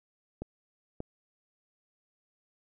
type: clicks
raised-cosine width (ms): 2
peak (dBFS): -23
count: 2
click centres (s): 0.42 / 1.004
effects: none